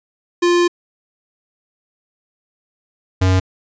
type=tone pair in turn; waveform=square; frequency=349.2 / 93.24 Hz; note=F4 / F#2; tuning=0 / +14 cents; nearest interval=octave + major seventh; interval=2286 cents; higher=first; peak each=-12 dBFS; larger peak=neither; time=0.42-0.68 / 3.21-3.4 s; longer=first; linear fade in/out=10 ms; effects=resampled to 16000 Hz